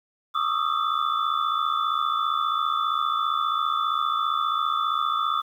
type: tone cluster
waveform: sine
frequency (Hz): 1119 / 1199 / 1254 / 1337 / 3488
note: C#6 / D6 / D#6 / E6 / A7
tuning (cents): +16 / +36 / +13 / +24 / -16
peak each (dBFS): -31 / -27 / -26 / -29 / -33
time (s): 0.34-5.42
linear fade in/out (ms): 20
effects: 9-bit